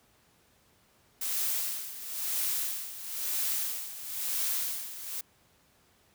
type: noise with tremolo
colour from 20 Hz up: blue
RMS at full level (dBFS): -30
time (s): 1.21-5.21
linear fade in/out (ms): 5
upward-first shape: sine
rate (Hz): 1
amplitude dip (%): 75
effects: pink hiss -65 dBFS RMS until 6.14 s + high-pass 60 Hz 12 dB/octave